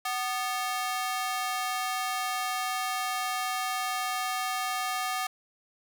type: ring-modulated tone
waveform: sawtooth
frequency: 987.8 Hz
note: B5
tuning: in tune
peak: -22 dBFS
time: 0.05-5.27 s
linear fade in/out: 5 ms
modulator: 238 Hz
effects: 9-bit